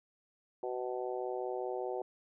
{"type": "harmonic tone", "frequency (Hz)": 125, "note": "B2", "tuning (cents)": 21, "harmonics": [3, 4, 5, 6, 7], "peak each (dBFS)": [-38, -40, -43, -42, -47], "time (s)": [0.63, 2.02], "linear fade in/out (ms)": 2, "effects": []}